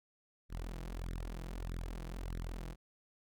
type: tone with flanger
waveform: sawtooth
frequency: 42.73 Hz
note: F1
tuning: 37 cents flat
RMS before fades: -42 dBFS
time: 0.49-2.76 s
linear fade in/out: 50 ms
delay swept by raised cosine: 0.51 to 6.21 ms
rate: 1.6 Hz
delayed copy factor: +1
effects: none